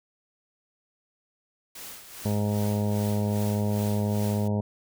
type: noise with tremolo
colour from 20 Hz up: white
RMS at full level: -40 dBFS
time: 1.75-4.48 s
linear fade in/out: 5 ms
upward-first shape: sine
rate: 2.5 Hz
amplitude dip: 60%
type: harmonic tone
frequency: 103.83 Hz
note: G#2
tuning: in tune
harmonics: 1 / 2 / 3 / 4 / 5 / 6 / 7 / 8 / 9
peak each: -26 / -27 / -42 / -35 / -37 / -37 / -44 / -44 / -43 dBFS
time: 2.25-4.61 s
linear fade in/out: 5 ms
effects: none